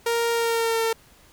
sawtooth tone with pitch glide, 466.2 to 452.4 Hz, A#4 to A4, 0 to +48 cents, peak -17 dBFS, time 0.06-0.93 s, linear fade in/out 5 ms, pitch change -52 cents, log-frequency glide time 0.32-0.82 s, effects pink hiss -54 dBFS RMS until 1.32 s

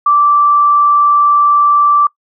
sine tone, 1168 Hz, D6, 10 cents flat, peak -6 dBFS, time 0.06-2.07 s, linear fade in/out 5 ms, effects noise-tail reverb RT60 0.1 s tail -22 dB re dry

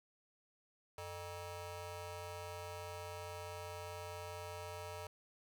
20% pulse ring-modulated tone, 349.2 Hz, F4, in tune, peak -37 dBFS, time 0.98-5.07 s, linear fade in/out 2 ms, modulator 257 Hz, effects none

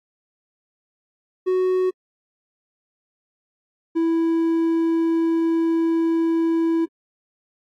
triangle tone pair in turn, 370 / 329.6 Hz, F#4 / E4, 0 / 0 cents, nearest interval major second, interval 200 cents, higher first, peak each -15 dBFS, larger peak neither, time 1.46-1.91 / 3.95-6.86 s, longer second, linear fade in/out 20 ms, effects AAC 48 kbps

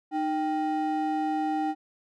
triangle ring-modulated tone, 546 Hz, C#5, 26 cents flat, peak -20 dBFS, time 0.11-1.75 s, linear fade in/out 50 ms, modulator 238 Hz, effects none

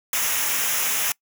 white noise with comb filter, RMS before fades -23 dBFS, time 0.13-1.12 s, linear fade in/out 2 ms, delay 0.23 ms, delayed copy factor -0.65, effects noise-tail reverb RT60 0.1 s tail -24 dB re dry

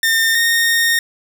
sawtooth tone pair in turn, 1814 / 1844.6 Hz, A#6 / A#6, -48 / -19 cents, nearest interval unison, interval 29 cents, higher second, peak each -9 dBFS, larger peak neither, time 0.03-0.35 / 0.35-0.99 s, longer second, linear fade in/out 2 ms, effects none

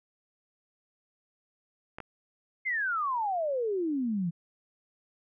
clicks, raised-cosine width 0.5 ms, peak -24 dBFS, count 2, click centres 1.985 / 2.003 s
sine exponential sweep, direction down, 2146 to 162.4 Hz, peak -27 dBFS, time 2.65-4.31 s, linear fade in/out 20 ms
effects none

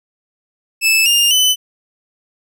sawtooth tone with pitch steps, 2623 / 2811 / 3013 Hz, E7 / F7 / F#7, -9 / +11 / +31 cents, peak -7 dBFS, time 0.81-1.56 s, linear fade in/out 50 ms, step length 250 ms, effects none

